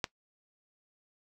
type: click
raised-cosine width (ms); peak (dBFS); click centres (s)
0.2; -13; 0.042
effects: noise-tail reverb RT60 0.1 s tail -20 dB re dry